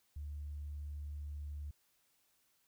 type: tone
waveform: sine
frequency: 73.42 Hz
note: D2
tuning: in tune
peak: -40 dBFS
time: 0.16-1.71 s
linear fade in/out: 5 ms
effects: tanh soft clip ceiling -36 dBFS + white hiss -75 dBFS RMS until 2.67 s